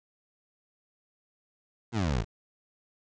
20% pulse exponential sweep, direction down, 123.47 to 49 Hz, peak -21 dBFS, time 1.92-2.25 s, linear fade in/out 50 ms, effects resampled to 16000 Hz + 9-bit

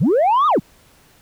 sine linear two-way sweep, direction up then down, 103.83 to 1265 to 103.83 Hz, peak -10 dBFS, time 0-0.6 s, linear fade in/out 20 ms, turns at 0.47 s, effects tanh soft clip ceiling -10 dBFS + pink hiss -52 dBFS RMS until 1.21 s

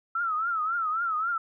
sine tone with vibrato, 1318.5 Hz, E6, in tune, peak -25 dBFS, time 0.15-1.38 s, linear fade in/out 5 ms, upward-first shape triangle, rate 3.7 Hz, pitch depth 140 cents each way, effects none

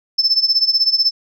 sine tone with tremolo, 5274 Hz, E8, in tune, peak -8 dBFS, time 0.18-1.11 s, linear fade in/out 10 ms, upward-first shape sine, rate 16 Hz, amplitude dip 85%, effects tanh soft clip ceiling -6 dBFS

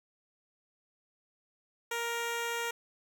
10% pulse tone, 468.1 Hz, A#4, 7 cents sharp, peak -24 dBFS, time 1.91-2.71 s, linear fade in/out 5 ms, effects none

